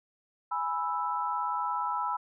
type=chord; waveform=sine; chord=E major; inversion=first; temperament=equal; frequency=830.6 / 987.8 / 1318.5 Hz; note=G#5 / B5 / E6; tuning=0 / 0 / 0 cents; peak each=-35 / -31 / -33 dBFS; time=0.51-2.17 s; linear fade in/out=10 ms; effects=none